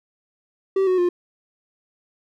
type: tone with pitch steps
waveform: triangle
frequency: 385.6 / 369.3 / 353.6 Hz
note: G4 / F#4 / F4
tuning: -28 / -3 / +22 cents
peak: -14 dBFS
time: 0.76-1.09 s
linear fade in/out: 5 ms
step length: 110 ms
effects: none